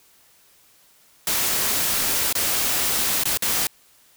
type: noise with dropouts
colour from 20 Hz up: white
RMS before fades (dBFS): -22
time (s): 1.27-3.67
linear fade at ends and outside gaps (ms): 1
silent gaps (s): 2.327-2.352 / 3.236-3.255 / 3.373-3.422
effects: white hiss -56 dBFS RMS until 4.16 s